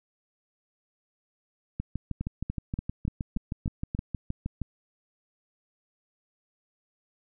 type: two click trains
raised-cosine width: 5 ms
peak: -18 / -18 dBFS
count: 19 / 7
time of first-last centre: 1.8-4.617 / 2.21-3.949 s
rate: 6.39 / 3.45 Hz
effects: none